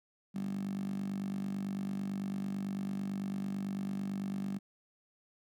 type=tone with high-pass filter; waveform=10% pulse; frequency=49 Hz; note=G1; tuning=in tune; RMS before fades=-37 dBFS; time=0.34-4.59 s; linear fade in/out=20 ms; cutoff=190 Hz; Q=7.8; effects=none